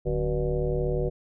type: tone with frequency modulation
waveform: sine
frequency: 261.6 Hz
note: C4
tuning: in tune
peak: -23 dBFS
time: 0.05-1.1 s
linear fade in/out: 20 ms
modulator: 112 Hz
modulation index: 2.6
effects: none